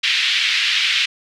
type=band-pass noise; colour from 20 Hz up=white; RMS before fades=-18 dBFS; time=0.03-1.06 s; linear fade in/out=10 ms; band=2000 to 3700 Hz; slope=24 dB/octave; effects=none